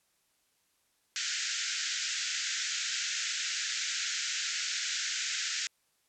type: band-pass noise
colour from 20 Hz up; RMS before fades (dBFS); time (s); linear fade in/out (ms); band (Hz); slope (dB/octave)
white; -34; 1.16-5.67; 0; 1400 to 7400; 96
effects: white hiss -73 dBFS RMS until 6.08 s + low-pass 12000 Hz 12 dB/octave